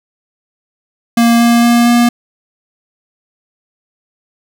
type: tone with pitch steps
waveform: square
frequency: 233.7 / 235.3 / 237 / 238.6 Hz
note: A#3 / A#3 / A#3 / A#3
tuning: +5 / +16 / +29 / +41 cents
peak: -7 dBFS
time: 1.17-2.09 s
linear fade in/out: 5 ms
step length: 230 ms
effects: none